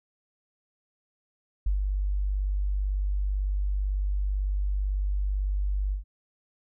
sine tone with ADSR envelope, 49 Hz, G1, in tune, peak -21 dBFS, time 1.66-6.04 s, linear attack 6 ms, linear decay 120 ms, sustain -3 dB, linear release 120 ms, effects none

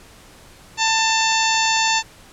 harmonic tone, 891 Hz, A5, 22 cents sharp, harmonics 1 / 2 / 3 / 4 / 5 / 6 / 7 / 8, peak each -20 / -24 / -23 / -25 / -25 / -29 / -28 / -26 dBFS, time 0.77-2.03 s, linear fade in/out 50 ms, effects pink hiss -46 dBFS RMS until 2.32 s + low-pass 11000 Hz 12 dB/octave

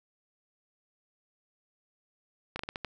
slowing click train, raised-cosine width 0.3 ms, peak -19 dBFS, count 6, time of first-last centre 2.56-2.847 s, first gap 33 ms, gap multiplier 1.28, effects none

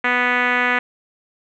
5% pulse tone with low-pass filter, 246.9 Hz, B3, in tune, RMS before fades -18 dBFS, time 0.04-0.79 s, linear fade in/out 5 ms, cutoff 2000 Hz, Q 2.5, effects none

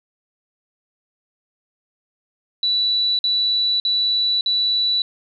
sine tone bursts, 3951 Hz, B7, in tune, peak -16 dBFS, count 4, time 2.63-5.02 s, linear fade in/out 2 ms, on 560 ms, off 50 ms, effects none

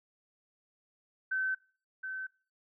sine tone with echo, 1533 Hz, G6, 39 cents flat, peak -29 dBFS, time 1.31-1.55 s, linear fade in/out 10 ms, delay 720 ms, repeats 1, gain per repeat -7 dB, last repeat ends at 2.27 s, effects noise-tail reverb RT60 0.4 s tail -22 dB re dry

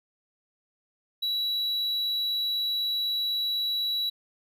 triangle tone, 3916 Hz, B7, 15 cents flat, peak -24 dBFS, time 1.22-4.1 s, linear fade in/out 10 ms, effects none

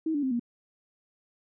sine tone with pitch steps, 319.2 / 289.3 / 262.3 / 237.8 Hz, D#4 / D4 / C4 / A#3, +44 / -26 / +4 / +35 cents, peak -25 dBFS, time 0.06-0.396 s, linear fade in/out 5 ms, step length 84 ms, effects none

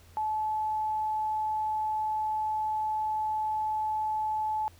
sine tone, 863 Hz, A5, 34 cents flat, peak -27 dBFS, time 0.17-4.68 s, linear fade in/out 0 ms, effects added 86 Hz sine -54 dBFS peak until 4.79 s + pink hiss -59 dBFS RMS until 4.79 s

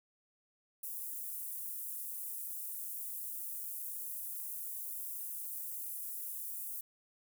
pink high-pass noise, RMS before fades -42 dBFS, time 0.83-6.81 s, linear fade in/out 5 ms, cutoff 11000 Hz, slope 24 dB/octave, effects none

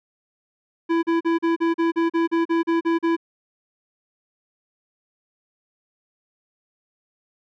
square tone bursts, 332.9 Hz, E4, 17 cents sharp, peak -18 dBFS, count 13, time 0.89-3.166 s, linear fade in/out 20 ms, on 140 ms, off 38 ms, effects low-pass 2000 Hz 12 dB/octave

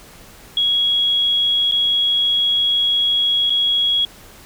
sine tone with dropouts, 3322 Hz, G#7, in tune, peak -14 dBFS, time 0.57-4.05 s, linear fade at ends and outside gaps 2 ms, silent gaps 1.713-1.721 / 3.497-3.503 s, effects pink hiss -43 dBFS RMS until 4.45 s

